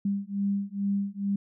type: beating tone pair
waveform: sine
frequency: 198.4 / 200.7 Hz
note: G3 / G3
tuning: +21 / +41 cents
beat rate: 2.3 Hz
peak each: -29 dBFS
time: 0.05-1.36 s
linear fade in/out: 5 ms
effects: none